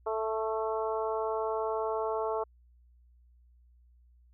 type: harmonic tone with a mistuned harmonic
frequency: 220 Hz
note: A3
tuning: in tune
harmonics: 2 / 3 / 4 / 5 / 6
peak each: -32 / -35 / -36 / -38 / -43 dBFS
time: 0.06-2.44 s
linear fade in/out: 10 ms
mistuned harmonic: 6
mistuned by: +19 cents
effects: added 60 Hz sine -58 dBFS peak until 4.33 s